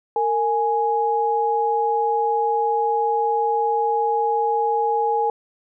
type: tone pair together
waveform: sine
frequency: 458.5 / 833.2 Hz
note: A#4 / G#5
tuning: -29 / +5 cents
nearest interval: minor seventh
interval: 1034 cents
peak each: -22 / -19 dBFS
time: 0.16-5.3 s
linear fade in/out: 2 ms
effects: none